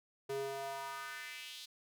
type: tone with high-pass filter sweep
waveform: square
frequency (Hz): 136.7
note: C#3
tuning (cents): -24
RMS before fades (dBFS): -43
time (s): 0.29-1.66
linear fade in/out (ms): 10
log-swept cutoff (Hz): 340 to 4000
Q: 2.8
effects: none